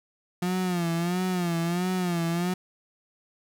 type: tone with vibrato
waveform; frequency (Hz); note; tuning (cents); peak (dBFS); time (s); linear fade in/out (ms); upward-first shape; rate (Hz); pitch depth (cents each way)
35% pulse; 175.8; F3; +12; -23; 0.42-2.54; 5; sine; 1.5; 91
effects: none